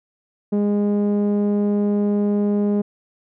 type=tone with low-pass filter; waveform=sawtooth; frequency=205.3 Hz; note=G#3; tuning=20 cents flat; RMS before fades=-19 dBFS; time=0.52-2.82 s; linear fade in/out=10 ms; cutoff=430 Hz; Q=1.1; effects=none